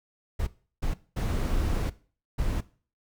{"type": "noise bursts at uneven times", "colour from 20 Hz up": "brown", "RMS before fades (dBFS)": -27, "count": 4, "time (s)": [[0.39, 0.47], [0.82, 0.94], [1.16, 1.9], [2.38, 2.61]], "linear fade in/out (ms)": 10, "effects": ["noise-tail reverb RT60 0.4 s tail -18 dB re dry"]}